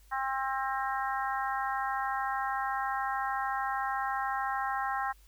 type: harmonic tone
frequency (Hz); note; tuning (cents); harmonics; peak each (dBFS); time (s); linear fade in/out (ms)
266.4; C4; +31; 3 / 4 / 5 / 6 / 7; -33 / -35 / -37 / -39 / -40; 0.11-5.13; 20
effects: added 50 Hz sine -56 dBFS peak until 5.27 s + white hiss -65 dBFS RMS until 5.27 s